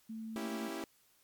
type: tone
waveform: sine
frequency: 222.2 Hz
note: A3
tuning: 17 cents sharp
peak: -40 dBFS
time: 0.09-0.69 s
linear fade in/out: 10 ms
type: chord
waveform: sawtooth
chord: A# diminished seventh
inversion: none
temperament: equal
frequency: 233.1 / 277.2 / 329.6 / 392 Hz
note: A#3 / C#4 / E4 / G4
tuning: 0 / 0 / 0 / 0 cents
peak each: -44 / -41 / -38 / -41 dBFS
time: 0.36-0.84 s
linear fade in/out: 0 ms
effects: white hiss -69 dBFS RMS until 1.23 s + MP3 96 kbps